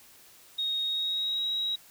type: tone with pitch glide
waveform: sine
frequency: 3740 to 3834 Hz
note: A#7 to A#7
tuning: +5 to +48 cents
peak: -27 dBFS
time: 0.58-1.76 s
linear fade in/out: 10 ms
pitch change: +43 cents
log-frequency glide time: 0.82-1.47 s
effects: white hiss -55 dBFS RMS until 1.9 s